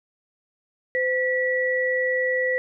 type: tone pair together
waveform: sine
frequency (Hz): 511 / 1945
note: C5 / B6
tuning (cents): -41 / -27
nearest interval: octave + major seventh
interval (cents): 2314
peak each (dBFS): -23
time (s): 0.95-2.58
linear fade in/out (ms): 0
effects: none